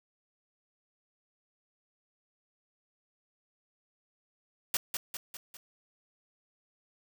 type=noise with echo; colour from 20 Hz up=white; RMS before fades=-29 dBFS; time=4.74-4.77 s; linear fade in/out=2 ms; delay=200 ms; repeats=4; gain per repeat=-5 dB; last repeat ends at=5.57 s; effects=none